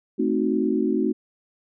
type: chord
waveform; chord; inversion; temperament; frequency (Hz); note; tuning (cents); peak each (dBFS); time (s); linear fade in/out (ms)
sine; A diminished seventh; none; equal; 220 / 261.6 / 311.1 / 370; A3 / C4 / Eb4 / Gb4; 0 / 0 / 0 / 0; -25; 0.18-1.13; 20
effects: none